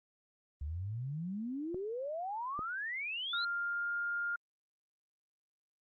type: exponential sweep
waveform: sine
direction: up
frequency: 69.1 to 4210 Hz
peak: -36 dBFS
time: 0.61-3.45 s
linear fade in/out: 5 ms
type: clicks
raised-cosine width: 2 ms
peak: -30 dBFS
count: 2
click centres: 1.745 / 2.592 s
type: tone with pitch glide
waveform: sine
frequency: 1396.9 to 1407.4 Hz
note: F6 to F6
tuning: 0 to +13 cents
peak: -33 dBFS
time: 3.33-4.36 s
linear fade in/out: 5 ms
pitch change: +13 cents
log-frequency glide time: 3.47-3.91 s
effects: Opus 24 kbps